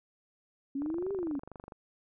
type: exponential two-way sweep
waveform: sine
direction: up then down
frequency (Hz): 268.5 to 402.9 to 268.5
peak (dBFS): -31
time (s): 0.75-1.39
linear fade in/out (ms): 5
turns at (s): 1.13
type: click train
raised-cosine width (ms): 1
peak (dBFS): -31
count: 23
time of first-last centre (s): 0.82-1.722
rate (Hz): 24.4
effects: none